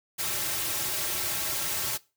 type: noise with comb filter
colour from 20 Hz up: white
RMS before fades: -30 dBFS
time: 0.18-1.98 s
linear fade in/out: 20 ms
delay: 4.1 ms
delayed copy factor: -0.85
effects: noise-tail reverb RT60 0.3 s tail -21 dB re dry